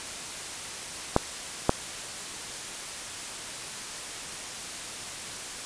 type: clicks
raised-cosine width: 1 ms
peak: -4 dBFS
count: 2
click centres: 1.164 / 1.694 s
effects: white hiss -37 dBFS RMS until 5.65 s + resampled to 22050 Hz